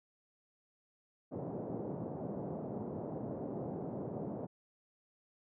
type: band-pass noise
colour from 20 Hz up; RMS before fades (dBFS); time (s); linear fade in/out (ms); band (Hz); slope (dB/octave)
pink; -41; 1.31-4.47; 20; 130 to 690; 24
effects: none